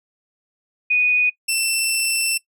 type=tone pair in turn; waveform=sine / 15% pulse; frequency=2478 / 2681 Hz; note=D#7 / E7; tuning=-8 / +29 cents; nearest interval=minor second; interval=137 cents; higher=second; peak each=-14 / -11 dBFS; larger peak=second; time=0.9-1.3 / 1.48-2.38 s; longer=second; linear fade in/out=10 ms; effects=noise-tail reverb RT60 0.1 s tail -22 dB re dry